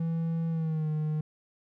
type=tone with pitch glide; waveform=triangle; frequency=164.81 to 153.77 Hz; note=E3 to D#3; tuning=0 to -20 cents; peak=-25 dBFS; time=0-1.21 s; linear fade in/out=5 ms; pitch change=-120 cents; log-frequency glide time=0.49-0.89 s; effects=none